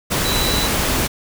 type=tone in noise; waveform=sine; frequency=3951 Hz; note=B7; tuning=in tune; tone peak=-22 dBFS; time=0.24-0.68 s; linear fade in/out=20 ms; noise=pink; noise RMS=-19 dBFS; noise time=0.1-1.08 s; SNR=-6 dB; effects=none